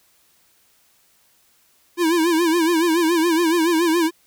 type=tone with vibrato; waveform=square; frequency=333 Hz; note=E4; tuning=18 cents sharp; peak=-16 dBFS; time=1.97-4.11 s; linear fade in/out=50 ms; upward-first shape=sine; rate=7.1 Hz; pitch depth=100 cents each way; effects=white hiss -59 dBFS RMS until 4.26 s